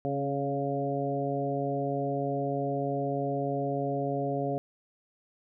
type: harmonic tone with a mistuned harmonic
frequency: 140 Hz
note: C#3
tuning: 18 cents sharp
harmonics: 1 / 2 / 3 / 4 / 5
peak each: -34 / -34 / -34 / -34 / -34 dBFS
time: 0.05-4.58 s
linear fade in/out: 0 ms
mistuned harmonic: 2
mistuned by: -20 cents
effects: none